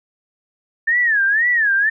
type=tone with vibrato; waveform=sine; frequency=1760 Hz; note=A6; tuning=in tune; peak=-13 dBFS; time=0.87-1.9 s; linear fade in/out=10 ms; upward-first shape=sine; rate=2 Hz; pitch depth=190 cents each way; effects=none